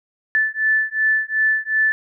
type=beating tone pair; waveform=sine; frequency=1750 / 1752.7 Hz; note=A6 / A6; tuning=-10 / -7 cents; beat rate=2.7 Hz; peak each=-19 dBFS; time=0.35-1.92 s; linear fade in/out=0 ms; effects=none

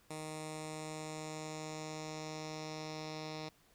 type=tone with low-pass filter sweep; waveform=10% pulse; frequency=155.56 Hz; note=D#3; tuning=in tune; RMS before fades=-44 dBFS; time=0.1-3.49 s; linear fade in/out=5 ms; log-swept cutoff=9200 to 4900 Hz; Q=2.9; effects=pink hiss -68 dBFS RMS until 3.74 s

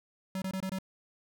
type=tone bursts; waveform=square; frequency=189.7 Hz; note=F#3; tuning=43 cents sharp; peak=-33 dBFS; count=5; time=0.35-0.787 s; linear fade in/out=2 ms; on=69 ms; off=23 ms; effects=none

